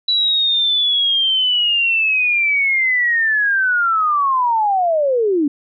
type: linear sweep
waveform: sine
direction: down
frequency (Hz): 3951 to 274.5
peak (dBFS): -13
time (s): 0.08-5.48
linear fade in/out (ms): 5
effects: none